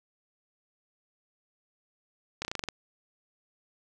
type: slowing click train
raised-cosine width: 0.2 ms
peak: -15 dBFS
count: 8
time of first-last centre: 2.42-2.687 s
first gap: 29 ms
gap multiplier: 1.09
effects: none